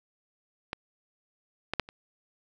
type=clicks; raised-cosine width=0.3 ms; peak=-16 / -13 / -9 / -28 dBFS; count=4; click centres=0.731 / 1.736 / 1.797 / 1.889 s; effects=none